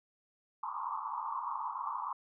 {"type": "band-pass noise", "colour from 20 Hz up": "pink", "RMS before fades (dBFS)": -38, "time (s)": [0.63, 2.13], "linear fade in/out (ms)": 5, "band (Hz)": [870, 1200], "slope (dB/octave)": 96, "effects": []}